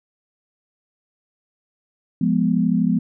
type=chord; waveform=sine; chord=F diminished; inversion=none; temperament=equal; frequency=174.61 / 207.7 / 246.9 Hz; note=F3 / Ab3 / Cb4; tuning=0 / 0 / 0 cents; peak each=-20 dBFS; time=2.21-2.99 s; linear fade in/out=5 ms; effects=none

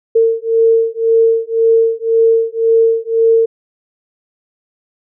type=beating tone pair; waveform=sine; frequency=453.1 / 455 Hz; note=A#4 / A#4; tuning=-49 / -42 cents; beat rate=1.9 Hz; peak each=-12 dBFS; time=0.15-3.46 s; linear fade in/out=10 ms; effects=none

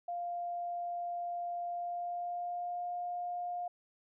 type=tone with pitch glide; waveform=sine; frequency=698.5 to 707.8 Hz; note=F5 to F5; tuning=0 to +23 cents; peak=-35 dBFS; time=0.08-3.68 s; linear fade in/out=5 ms; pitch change=+23 cents; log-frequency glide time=1.67-2.9 s; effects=none

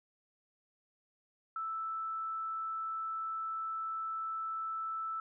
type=tone; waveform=sine; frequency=1318.5 Hz; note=E6; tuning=in tune; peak=-35 dBFS; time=1.56-5.2 s; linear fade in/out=2 ms; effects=none

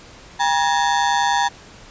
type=ring-modulated tone; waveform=35% pulse; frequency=880 Hz; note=A5; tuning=in tune; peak=-11 dBFS; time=0.39-1.49 s; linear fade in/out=20 ms; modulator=75 Hz; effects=pink hiss -43 dBFS RMS until 1.9 s + resampled to 16000 Hz

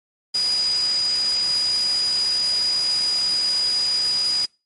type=tone in noise; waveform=sine; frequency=4917 Hz; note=D#8; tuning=21 cents flat; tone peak=-18 dBFS; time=0.34-4.46 s; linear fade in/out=10 ms; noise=white; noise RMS=-31 dBFS; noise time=0.34-4.46 s; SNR=+10 dB; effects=noise-tail reverb RT60 0.3 s tail -25 dB re dry + MP3 48 kbps

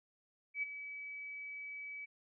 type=tone with ADSR envelope; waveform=sine; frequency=2287 Hz; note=D7; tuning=47 cents flat; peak=-32 dBFS; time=0.54-2.06 s; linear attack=87 ms; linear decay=15 ms; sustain=-11 dB; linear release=18 ms; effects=none

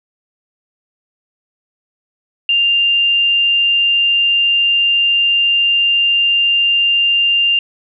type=tone; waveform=sine; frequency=2794 Hz; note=F7; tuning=in tune; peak=-10 dBFS; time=2.49-7.59 s; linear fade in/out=2 ms; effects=none

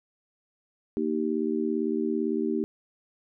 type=chord; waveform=sine; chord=Eb major; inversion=second; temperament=just; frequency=233.3 / 311.1 / 388.9 Hz; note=Bb3 / Eb4 / G4; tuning=+2 / 0 / -14 cents; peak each=-29 dBFS; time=0.97-2.64 s; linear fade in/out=0 ms; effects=none

